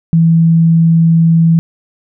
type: tone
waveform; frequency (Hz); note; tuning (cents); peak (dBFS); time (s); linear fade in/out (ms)
sine; 164.81; E3; 0; -5; 0.13-1.59; 0
effects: none